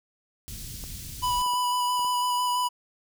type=band-stop noise; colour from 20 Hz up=pink; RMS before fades=-38 dBFS; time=0.48-1.42 s; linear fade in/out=0 ms; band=150 to 4500 Hz; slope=12 dB/octave
type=clicks; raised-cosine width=1 ms; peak=-31 dBFS; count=5; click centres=0.839 / 1.463 / 1.536 / 1.994 / 2.048 s
type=tone with vibrato; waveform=square; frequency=987.8 Hz; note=B5; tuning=in tune; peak=-24 dBFS; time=1.22-2.69 s; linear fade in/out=20 ms; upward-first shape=square; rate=6 Hz; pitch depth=11 cents each way
effects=none